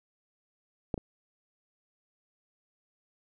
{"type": "clicks", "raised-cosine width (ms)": 2, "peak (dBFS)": [-16, -24], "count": 2, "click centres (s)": [0.942, 0.978], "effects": []}